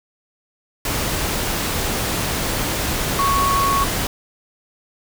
sine tone in noise, 1108.7 Hz, C#6, in tune, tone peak -16 dBFS, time 3.19-3.84 s, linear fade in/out 2 ms, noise pink, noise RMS -22 dBFS, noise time 0.85-4.07 s, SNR +3 dB, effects none

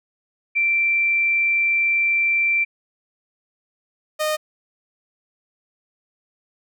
sine / sawtooth tone pair in turn, 2349 / 615 Hz, D7 / D#5, 0 / -20 cents, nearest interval octave + major seventh, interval 2320 cents, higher first, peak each -16 dBFS, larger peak neither, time 0.55-2.65 / 4.19-4.37 s, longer first, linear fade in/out 20 ms, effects none

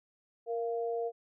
sine tone pair together, 466.2 / 690.9 Hz, A#4 / F5, 0 / -19 cents, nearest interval perfect fifth, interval 681 cents, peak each -32 / -37 dBFS, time 0.46-1.12 s, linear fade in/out 50 ms, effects none

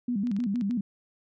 sine tone with vibrato, 220 Hz, A3, in tune, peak -25 dBFS, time 0.08-0.81 s, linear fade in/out 5 ms, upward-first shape square, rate 6.5 Hz, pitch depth 180 cents each way
clicks, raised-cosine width 0.2 ms, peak -30 dBFS, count 8, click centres 0.271 / 0.315 / 0.365 / 0.403 / 0.439 / 0.558 / 0.611 / 0.71 s
effects none

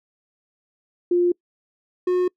sine / triangle tone pair in turn, 351.9 / 362 Hz, F4 / F#4, +13 / -38 cents, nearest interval unison, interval 49 cents, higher second, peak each -15 dBFS, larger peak neither, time 1.11-1.32 / 2.07-2.28 s, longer neither, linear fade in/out 5 ms, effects noise-tail reverb RT60 0.1 s tail -26 dB re dry

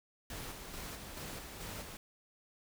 pink noise with tremolo, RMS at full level -44 dBFS, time 0.3-1.97 s, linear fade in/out 2 ms, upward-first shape square, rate 2.3 Hz, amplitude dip 35%, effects none

